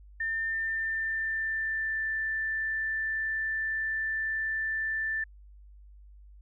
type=tone with pitch glide; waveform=sine; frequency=1800 to 1769.1 Hz; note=A6 to A6; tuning=+39 to +9 cents; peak=-28 dBFS; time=0.2-5.24 s; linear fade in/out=5 ms; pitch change=-30 cents; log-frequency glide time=0.42-2.04 s; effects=added 50 Hz sine -49 dBFS peak until 6.41 s